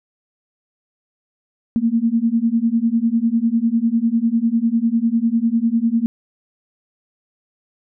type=beating tone pair; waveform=sine; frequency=224.9 / 234.9 Hz; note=A3 / A#3; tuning=+38 / +13 cents; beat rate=10 Hz; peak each=-18 / -17 dBFS; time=1.76-6.06 s; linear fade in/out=0 ms; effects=none